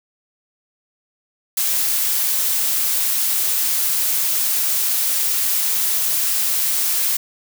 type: noise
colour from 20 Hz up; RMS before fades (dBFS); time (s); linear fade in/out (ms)
blue; -19; 1.57-7.17; 5
effects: none